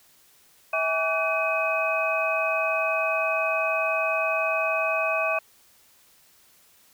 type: tone cluster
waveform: sine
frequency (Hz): 647 / 820 / 1144 / 1514 / 2526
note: E5 / G#5 / D6 / F#6 / D#7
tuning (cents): -32 / -22 / -46 / +39 / +26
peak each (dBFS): -26 / -35 / -29 / -34 / -26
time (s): 0.73-5.39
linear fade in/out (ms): 5
effects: white hiss -58 dBFS RMS until 6.93 s